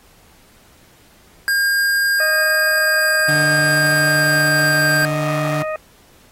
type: tone with pitch glide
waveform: square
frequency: 1612 to 1583.4 Hz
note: G6 to G6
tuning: +48 to +17 cents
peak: -15 dBFS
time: 1.48-5.05 s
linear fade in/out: 0 ms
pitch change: -31 cents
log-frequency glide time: 2.7-4.92 s
type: harmonic tone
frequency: 622 Hz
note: D#5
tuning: 1 cent flat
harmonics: 1 / 2 / 3 / 4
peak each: -22 / -28 / -32 / -34 dBFS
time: 2.2-5.76 s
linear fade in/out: 2 ms
type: tone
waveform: 30% pulse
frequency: 148.8 Hz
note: D3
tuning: 23 cents sharp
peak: -17 dBFS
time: 3.28-5.63 s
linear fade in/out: 10 ms
effects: pink hiss -51 dBFS RMS until 6.31 s + AAC 48 kbps